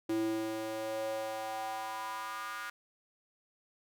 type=tone with high-pass filter sweep; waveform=square; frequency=110 Hz; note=A2; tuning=in tune; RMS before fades=-37 dBFS; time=0.09-2.7 s; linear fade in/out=5 ms; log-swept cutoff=310 to 1400 Hz; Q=4.3; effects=none